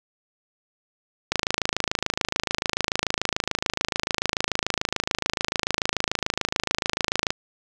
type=click train; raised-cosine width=0.2 ms; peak=-4 dBFS; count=162; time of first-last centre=1.32-7.305 s; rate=26.9 Hz; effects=none